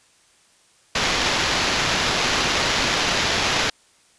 white noise with sample-and-hold, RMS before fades -21 dBFS, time 0.95-3.7 s, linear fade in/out 5 ms, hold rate 8820 Hz, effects white hiss -57 dBFS RMS until 4.18 s + resampled to 22050 Hz

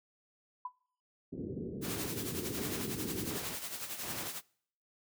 sine tone with exponential decay, 997 Hz, B5, 16 cents sharp, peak -33 dBFS, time 0.65-0.72 s, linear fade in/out 5 ms, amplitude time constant 15 ms
white low-pass noise, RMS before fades -39 dBFS, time 1.32-3.38 s, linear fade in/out 10 ms, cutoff 430 Hz, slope 48 dB/octave
white noise with tremolo, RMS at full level -39 dBFS, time 1.81-4.42 s, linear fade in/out 50 ms, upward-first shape sine, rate 11 Hz, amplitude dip 60%
pink noise bursts, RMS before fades -42 dBFS, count 4, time 1.84-4.28 s, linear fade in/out 5 ms, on 250 ms, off 480 ms
effects noise-tail reverb RT60 0.6 s tail -24 dB re dry + high-pass 100 Hz 12 dB/octave

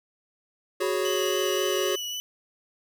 square chord, F# suspended second, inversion none, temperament equal, 370 / 415.3 / 554.4 Hz, F#4 / G#4 / C#5, 0 / 0 / 0 cents, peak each -28 / -30 / -31 dBFS, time 0.8-1.96 s, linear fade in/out 10 ms
sine tone with exponential decay, 987.8 Hz, B5, in tune, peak -35 dBFS, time 0.82-1.7 s, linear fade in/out 5 ms, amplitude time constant 190 ms
30% pulse tone with vibrato, 2964 Hz, F#7, 2 cents sharp, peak -28 dBFS, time 1.05-2.2 s, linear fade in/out 0 ms, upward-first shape sine, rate 3.7 Hz, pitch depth 19 cents each way
effects none

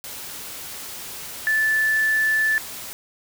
sine tone in noise, 1750 Hz, A6, 10 cents flat, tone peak -17 dBFS, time 1.47-2.58 s, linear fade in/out 0 ms, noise white, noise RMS -35 dBFS, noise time 0.04-2.93 s, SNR +15 dB, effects none

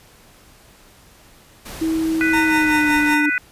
pink noise, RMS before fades -34 dBFS, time 1.65-3.15 s, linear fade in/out 10 ms
sine tone with pitch glide, 321.9 to 296.9 Hz, E4 to D4, -41 to +19 cents, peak -17 dBFS, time 1.81-3.3 s, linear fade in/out 10 ms, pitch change -140 cents, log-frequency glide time 2.37-2.91 s
harmonic tone, 495.5 Hz, B4, 6 cents sharp, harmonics 3 / 4 / 5, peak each -20 / -22 / -24 dBFS, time 2.21-3.38 s, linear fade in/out 0 ms
40% pulse tone with tremolo, 917 Hz, A#5, 29 cents flat, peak -18 dBFS, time 2.33-3.26 s, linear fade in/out 5 ms, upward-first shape triangle, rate 5.3 Hz, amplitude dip 80%
effects pink hiss -49 dBFS RMS until 3.51 s + resampled to 32000 Hz

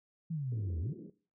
sine exponential two-way sweep, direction down then up, 170.4 to 77.78 to 170.4 Hz, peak -33 dBFS, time 0.3-0.93 s, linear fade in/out 10 ms, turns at 0.8 s
pink band-pass noise, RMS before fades -49 dBFS, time 0.52-1.1 s, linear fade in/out 0 ms, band 150 to 420 Hz, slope 48 dB/octave
effects noise-tail reverb RT60 0.4 s tail -18 dB re dry

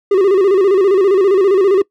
triangle tone with vibrato, 386 Hz, G4, 27 cents flat, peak -6 dBFS, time 0.11-1.82 s, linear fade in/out 5 ms, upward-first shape square, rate 15 Hz, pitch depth 79 cents each way, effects noise-tail reverb RT60 0.1 s tail -22 dB re dry

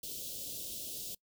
white band-stop noise, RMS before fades -42 dBFS, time 0.03-1.15 s, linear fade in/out 5 ms, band 610 to 3000 Hz, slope 48 dB/octave, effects noise-tail reverb RT60 0.1 s tail -24 dB re dry

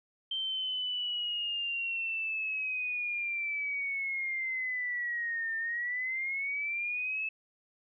sine linear two-way sweep, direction down then up, 3136 to 1798 to 2619 Hz, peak -31 dBFS, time 0.31-7.29 s, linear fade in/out 5 ms, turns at 5.56 s, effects none

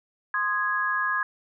sine chord, Ab major, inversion first, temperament equal with one note detuned, 1046.5 / 1233.1 / 1661.2 Hz, C6 / Eb6 / Ab6, 0 / -16 / 0 cents, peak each -29 / -30 / -25 dBFS, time 0.34-1.23 s, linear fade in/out 2 ms, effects none

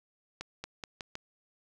accelerating click train, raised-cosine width 0.2 ms, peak -21 dBFS, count 5, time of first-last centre 0.41-1.154 s, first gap 230 ms, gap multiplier 0.86, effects none

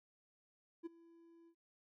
triangle tone with ADSR envelope, 334.7 Hz, E4, 26 cents sharp, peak -38 dBFS, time 0.83-1.55 s, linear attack 31 ms, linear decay 15 ms, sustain -21 dB, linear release 75 ms, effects none

